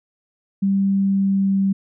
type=tone with pitch glide; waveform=sine; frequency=196 to 194.76 Hz; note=G3 to G3; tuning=0 to -11 cents; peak=-15 dBFS; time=0.62-1.73 s; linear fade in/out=10 ms; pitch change=-11 cents; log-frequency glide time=0.91-1.62 s; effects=none